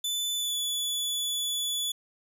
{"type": "tone with pitch glide", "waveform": "sawtooth", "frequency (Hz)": [3500, 3440], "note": ["A7", "A7"], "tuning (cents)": [-10, -40], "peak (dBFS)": -25, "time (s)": [0.04, 1.92], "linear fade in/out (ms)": 5, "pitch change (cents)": -30, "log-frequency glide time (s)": [0.35, 0.58], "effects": []}